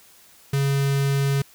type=tone with notch filter; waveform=square; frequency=138.7 Hz; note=C#3; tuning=1 cent sharp; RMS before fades=-21 dBFS; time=0.53-1.42 s; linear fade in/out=5 ms; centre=810 Hz; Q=1.4; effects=white hiss -52 dBFS RMS until 1.54 s